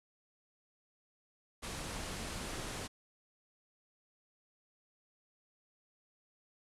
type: low-pass noise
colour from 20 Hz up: pink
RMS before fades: -42 dBFS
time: 1.62-2.88 s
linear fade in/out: 20 ms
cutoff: 11000 Hz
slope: 48 dB/octave
effects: none